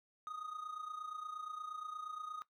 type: tone with amplitude modulation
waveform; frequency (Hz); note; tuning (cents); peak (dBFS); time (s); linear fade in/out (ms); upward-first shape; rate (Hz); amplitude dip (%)
triangle; 1244.5; D#6; 0; -38; 0.27-2.42; 0; sine; 28.5; 70
effects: noise-tail reverb RT60 0.1 s tail -17 dB re dry